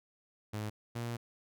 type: tone pair in turn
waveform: sawtooth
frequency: 106.4 / 118.13 Hz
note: G#2 / A#2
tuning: +42 / +23 cents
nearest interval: major second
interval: 181 cents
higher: second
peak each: -32 / -32 dBFS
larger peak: neither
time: 0.53-0.7 / 0.95-1.17 s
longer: second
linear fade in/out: 10 ms
effects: none